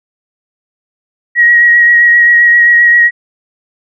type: tone with vibrato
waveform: sine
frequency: 1900 Hz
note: A#6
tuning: 33 cents sharp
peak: -3 dBFS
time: 1.35-3.11 s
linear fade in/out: 50 ms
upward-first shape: sine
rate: 7.6 Hz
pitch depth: 17 cents each way
effects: none